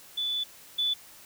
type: tone pair in turn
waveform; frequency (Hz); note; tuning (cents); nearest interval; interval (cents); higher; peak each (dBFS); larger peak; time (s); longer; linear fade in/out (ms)
sine; 3476 / 3476; A7 / A7; -22 / -22; unison; 0; neither; -27 / -24; second; 0.17-0.44 / 0.78-0.94; first; 10
effects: white hiss -51 dBFS RMS until 1.25 s